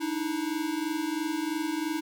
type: tone pair together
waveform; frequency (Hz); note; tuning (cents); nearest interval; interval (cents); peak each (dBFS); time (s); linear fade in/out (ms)
square; 298.4 / 321.4; D4 / E4; +28 / -44; minor second; 128; -33 / -31; 0-2.01; 20
effects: none